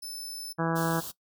20% pulse tone, 5274 Hz, E8, in tune, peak -31 dBFS, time 0.02-0.53 s, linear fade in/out 10 ms
harmonic tone, 164.81 Hz, E3, in tune, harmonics 1 / 2 / 3 / 4 / 5 / 6 / 7 / 8 / 9 / 10, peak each -29 / -32 / -34 / -35 / -36 / -37 / -37 / -38 / -39 / -39 dBFS, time 0.58-1.01 s, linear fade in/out 20 ms
white band-stop noise, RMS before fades -39 dBFS, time 0.75-1.12 s, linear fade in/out 20 ms, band 1500 to 3000 Hz, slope 48 dB/octave
effects noise-tail reverb RT60 0.1 s tail -18 dB re dry

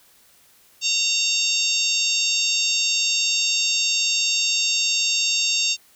harmonic tone with a mistuned harmonic, 919 Hz, A#5, 25 cents flat, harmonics 3 / 4 / 5 / 6 / 7 / 8, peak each -24 / -25 / -26 / -27 / -27 / -28 dBFS, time 0.81-5.77 s, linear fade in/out 50 ms, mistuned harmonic 8, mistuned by +30 cents, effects white hiss -55 dBFS RMS until 5.95 s

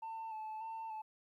sine tone with vibrato, 883 Hz, A5, 6 cents sharp, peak -39 dBFS, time 0.02-1.02 s, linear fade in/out 10 ms, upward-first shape square, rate 1.7 Hz, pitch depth 26 cents each way, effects tanh soft clip ceiling -40 dBFS + 13-bit

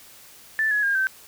sine tone with pitch steps, 1760 / 1686.4 / 1615.8 / 1548.2 Hz, A6 / G#6 / G#6 / G6, 0 / +26 / -48 / -22 cents, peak -19 dBFS, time 0.59-1.07 s, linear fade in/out 0 ms, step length 120 ms, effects white hiss -48 dBFS RMS until 1.27 s

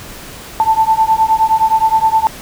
sine beating tone pair, 880 / 889.6 Hz, A5 / A5, 0 / +19 cents, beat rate 9.6 Hz, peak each -12 dBFS, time 0.6-2.27 s, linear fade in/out 0 ms, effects pink hiss -32 dBFS RMS until 2.41 s

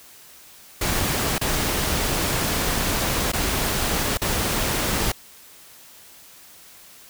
pink noise with dropouts, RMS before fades -23 dBFS, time 0.81-5.12 s, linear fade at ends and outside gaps 5 ms, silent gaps 1.383-1.412 / 3.319-3.333 / 4.174-4.216 s, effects white hiss -47 dBFS RMS until 7.09 s

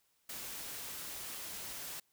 white noise, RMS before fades -44 dBFS, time 0.29-2 s, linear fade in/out 5 ms, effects white hiss -75 dBFS RMS until 2.12 s

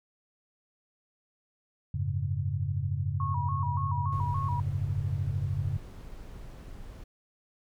sine chord, F# suspended second, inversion none, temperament equal with one note detuned, 90.7 / 103.83 / 138.59 Hz, F#2 / G#2 / C#3, -34 / 0 / 0 cents, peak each -32 dBFS, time 1.94-5.77 s, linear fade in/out 5 ms
sine tone with vibrato, 1028 Hz, C6, 31 cents flat, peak -32 dBFS, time 3.2-4.6 s, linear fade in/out 2 ms, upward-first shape square, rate 3.5 Hz, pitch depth 110 cents each way
brown noise, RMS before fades -44 dBFS, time 4.12-7.04 s, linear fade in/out 5 ms
effects none

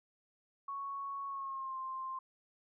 sine tone with pitch glide, 1108.7 to 1051.3 Hz, C#6 to C6, 0 to +8 cents, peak -38 dBFS, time 0.68-2.19 s, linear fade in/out 5 ms, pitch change -92 cents, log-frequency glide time 1.27-1.77 s, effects none

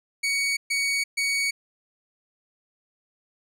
sawtooth tone bursts, 2241 Hz, C#7, 18 cents sharp, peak -19 dBFS, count 3, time 0.23-1.51 s, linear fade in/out 10 ms, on 340 ms, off 130 ms, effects low-pass 11000 Hz 12 dB/octave

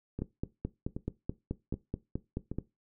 two click trains, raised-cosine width 3 ms, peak -23 / -20 dBFS, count 4 / 12, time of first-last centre 0.19-2.516 / 0.22-2.586 s, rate 1.29 / 4.65 Hz, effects noise-tail reverb RT60 0.2 s tail -17 dB re dry

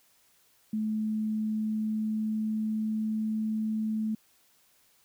sine tone with pitch glide, 216.2 to 217.7 Hz, A3 to A3, -30 to -18 cents, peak -27 dBFS, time 0.73-4.15 s, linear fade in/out 5 ms, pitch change +12 cents, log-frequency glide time 1.47-3.47 s, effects white hiss -65 dBFS RMS until 5.04 s

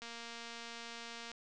click train, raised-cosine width 0.2 ms, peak -30 dBFS, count 303, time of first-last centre 0.02-1.316 s, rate 233 Hz, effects resampled to 22050 Hz

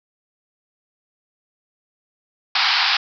white band-pass noise, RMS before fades -18 dBFS, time 2.55-2.97 s, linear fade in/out 5 ms, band 730 to 5100 Hz, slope 96 dB/octave, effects none

